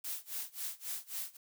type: noise with tremolo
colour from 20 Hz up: blue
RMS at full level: -38 dBFS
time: 0.04-1.37 s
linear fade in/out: 5 ms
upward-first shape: sine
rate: 3.7 Hz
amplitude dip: 95%
effects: none